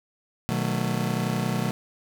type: chord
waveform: 40% pulse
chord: B dominant seventh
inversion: none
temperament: just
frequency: 123.47 / 154.34 / 185.21 / 222.2 Hz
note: B2 / D#3 / F#3 / A3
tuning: 0 / -14 / +2 / +17 cents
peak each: -29 dBFS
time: 0.49-1.71 s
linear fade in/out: 0 ms
effects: 9-bit